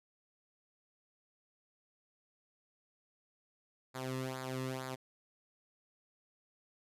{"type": "tone with flanger", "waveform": "sawtooth", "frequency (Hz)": 130.2, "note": "C3", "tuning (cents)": -8, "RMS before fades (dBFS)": -40, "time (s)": [3.94, 4.96], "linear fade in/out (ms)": 20, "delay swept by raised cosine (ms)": [0.34, 1.34], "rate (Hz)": 2.2, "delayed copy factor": -0.75, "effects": ["resampled to 32000 Hz"]}